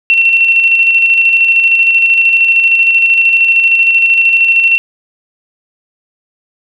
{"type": "tone with tremolo", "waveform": "sine", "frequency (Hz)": 2712, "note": "E7", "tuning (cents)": 49, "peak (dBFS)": -4, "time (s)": [0.1, 4.78], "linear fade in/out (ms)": 0, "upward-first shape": "square", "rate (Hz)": 13, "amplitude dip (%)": 35, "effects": []}